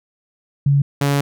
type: tone pair in turn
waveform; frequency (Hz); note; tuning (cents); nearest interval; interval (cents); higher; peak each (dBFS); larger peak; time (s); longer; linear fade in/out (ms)
sine / sawtooth; 140.8 / 141.53; C#3 / C#3; +27 / +36; unison; 9; second; -11; neither; 0.66-0.82 / 1.01-1.21; second; 5
effects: none